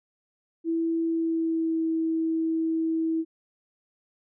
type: tone with pitch glide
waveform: sine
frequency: 329.6 to 324.1 Hz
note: E4 to E4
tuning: 0 to -29 cents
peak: -23 dBFS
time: 0.64-3.25 s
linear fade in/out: 50 ms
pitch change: -29 cents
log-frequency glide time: 1.03-1.84 s
effects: none